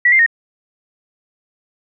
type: tone with pitch steps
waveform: sine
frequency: 1945 / 2097 / 1853 Hz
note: B6 / C7 / A#6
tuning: -27 / +3 / -11 cents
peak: -8 dBFS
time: 0.05-0.263 s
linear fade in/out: 5 ms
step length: 71 ms
effects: none